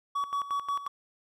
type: tone with tremolo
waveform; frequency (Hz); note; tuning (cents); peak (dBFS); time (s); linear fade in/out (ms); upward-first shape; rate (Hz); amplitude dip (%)
triangle; 1131; C#6; +34; -25; 0.15-0.88; 10; square; 5.6; 75
effects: none